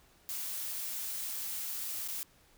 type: noise with dropouts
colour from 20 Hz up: blue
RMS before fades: -38 dBFS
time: 0.29-2.23 s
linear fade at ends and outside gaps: 0 ms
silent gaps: 2.077-2.085 s
effects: pink hiss -64 dBFS RMS until 2.57 s